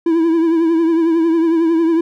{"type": "tone with vibrato", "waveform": "triangle", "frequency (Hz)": 329.6, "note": "E4", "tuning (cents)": 0, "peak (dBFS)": -9, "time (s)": [0.06, 2.01], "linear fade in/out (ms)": 5, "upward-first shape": "triangle", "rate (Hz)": 11, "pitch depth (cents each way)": 65, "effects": []}